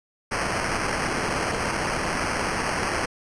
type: noise with sample-and-hold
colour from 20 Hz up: blue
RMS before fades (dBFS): -26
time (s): 0.31-3.06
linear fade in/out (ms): 10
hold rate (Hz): 3675
effects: resampled to 22050 Hz